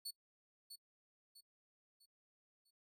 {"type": "tone with echo", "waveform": "sawtooth", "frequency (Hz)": 4435, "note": "C#8", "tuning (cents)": 0, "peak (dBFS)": -40, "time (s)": [0.05, 0.11], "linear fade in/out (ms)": 10, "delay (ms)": 650, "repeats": 4, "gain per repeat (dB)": -8, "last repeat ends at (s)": 2.71, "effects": ["noise-tail reverb RT60 0.1 s tail -24 dB re dry"]}